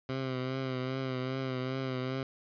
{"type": "tone with vibrato", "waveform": "15% pulse", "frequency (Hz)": 130.4, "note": "C3", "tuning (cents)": -5, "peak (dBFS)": -26, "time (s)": [0.09, 2.23], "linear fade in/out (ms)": 2, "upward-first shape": "triangle", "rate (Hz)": 2.5, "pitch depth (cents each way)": 46, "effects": ["resampled to 11025 Hz", "9-bit"]}